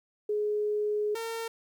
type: tone pair in turn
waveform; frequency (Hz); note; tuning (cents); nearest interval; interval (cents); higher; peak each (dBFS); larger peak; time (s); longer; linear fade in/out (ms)
sine / sawtooth; 419.6 / 455.8; G#4 / A#4; +18 / -39; minor second; 143; second; -26 / -29; first; 0.29-1.15 / 1.15-1.48; first; 5
effects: 11-bit